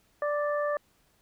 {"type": "harmonic tone", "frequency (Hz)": 587.3, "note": "D5", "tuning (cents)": 0, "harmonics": [1, 2, 3], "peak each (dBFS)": [-27, -33, -37], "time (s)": [0.22, 0.77], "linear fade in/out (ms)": 2, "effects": ["pink hiss -67 dBFS RMS until 1.21 s"]}